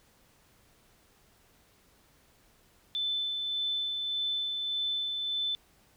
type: tone with tremolo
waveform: sine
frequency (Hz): 3520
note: A7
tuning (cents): 0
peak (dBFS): -28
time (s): 2.95-5.55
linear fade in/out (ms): 0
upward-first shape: sine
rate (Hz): 1.7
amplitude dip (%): 30
effects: pink hiss -64 dBFS RMS until 5.96 s